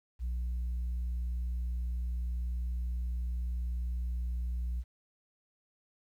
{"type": "tone", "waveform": "sine", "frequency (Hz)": 60.4, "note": "B1", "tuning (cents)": -38, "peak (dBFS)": -29, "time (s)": [0.19, 4.84], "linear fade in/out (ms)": 50, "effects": ["tanh soft clip ceiling -30 dBFS", "11-bit"]}